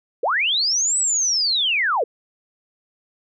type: linear two-way sweep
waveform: sine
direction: up then down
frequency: 398.4 to 8060 to 398.4 Hz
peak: -17 dBFS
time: 0.23-2.04 s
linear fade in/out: 5 ms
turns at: 0.98 s
effects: none